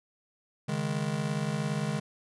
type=chord; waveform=square; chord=C# suspended second; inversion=none; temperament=just; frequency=138.59 / 155.92 / 207.9 Hz; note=C#3 / D#3 / G#3; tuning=0 / +4 / +2 cents; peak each=-35 / -33 / -34 dBFS; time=0.68-2 s; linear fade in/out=10 ms; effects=resampled to 24000 Hz